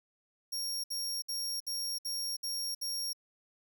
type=tone bursts; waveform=sawtooth; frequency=5570 Hz; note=F8; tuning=5 cents flat; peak=-31 dBFS; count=7; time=0.52-3.132 s; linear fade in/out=10 ms; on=320 ms; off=62 ms; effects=none